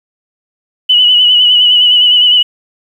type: tone with vibrato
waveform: sine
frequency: 2960 Hz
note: F#7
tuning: in tune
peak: -4 dBFS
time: 0.89-2.43 s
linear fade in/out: 10 ms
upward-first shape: sine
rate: 9.8 Hz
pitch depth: 43 cents each way
effects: 7-bit